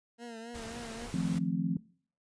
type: tone with vibrato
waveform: 20% pulse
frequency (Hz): 231.3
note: A#3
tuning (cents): -13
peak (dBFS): -37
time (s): 0.18-1.1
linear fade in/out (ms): 50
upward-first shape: triangle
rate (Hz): 3.7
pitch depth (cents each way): 69
type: noise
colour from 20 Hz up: pink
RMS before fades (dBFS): -45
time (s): 0.54-1.39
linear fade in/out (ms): 10
type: chord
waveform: sine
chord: F dominant seventh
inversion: third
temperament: just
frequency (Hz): 157.15 / 174.61 / 218.3 / 261.9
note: Eb3 / F3 / A3 / C4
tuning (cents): +18 / 0 / -13 / +2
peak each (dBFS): -36 / -31 / -36 / -35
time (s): 1.14-1.77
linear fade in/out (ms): 2
effects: noise-tail reverb RT60 0.5 s tail -22 dB re dry + resampled to 22050 Hz